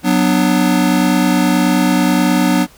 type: chord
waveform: square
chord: B minor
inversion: second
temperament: just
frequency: 185.21 / 246.9 / 296.3 Hz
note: F#3 / B3 / D4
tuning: +2 / 0 / +15 cents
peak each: -16 dBFS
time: 0.03-2.67 s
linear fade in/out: 50 ms
effects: pink hiss -45 dBFS RMS until 2.77 s